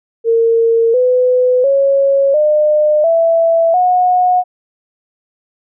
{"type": "tone with pitch steps", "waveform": "sine", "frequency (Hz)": [458.1, 502.5, 551.1, 604.5, 663, 727.2], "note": ["A#4", "B4", "C#5", "D5", "E5", "F#5"], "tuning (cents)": [-30, 30, -10, 50, 10, -30], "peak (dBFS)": -8, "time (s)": [0.24, 4.44], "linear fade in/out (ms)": 50, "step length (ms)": 700, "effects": []}